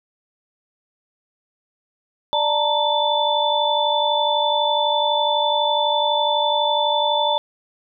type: tone cluster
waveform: sine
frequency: 591 / 881 / 933 / 3502 Hz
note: D5 / A5 / A#5 / A7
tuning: +11 / +2 / +1 / -9 cents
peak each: -22 dBFS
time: 2.33-7.38 s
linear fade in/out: 0 ms
effects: none